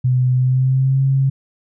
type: tone with pitch glide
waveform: sine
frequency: 126.8 to 135.12 Hz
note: B2 to C#3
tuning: +46 to -44 cents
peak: -12 dBFS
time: 0.04-1.3 s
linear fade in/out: 10 ms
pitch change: +110 cents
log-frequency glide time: 0.34-1.02 s
effects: none